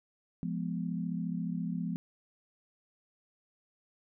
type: chord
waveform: sine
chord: F diminished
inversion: none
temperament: equal with one note detuned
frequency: 173.01 / 207.7 / 246.9 Hz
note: F3 / Ab3 / Cb4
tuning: -16 / 0 / 0 cents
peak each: -34 / -38 / -38 dBFS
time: 0.43-1.96 s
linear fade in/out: 0 ms
effects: none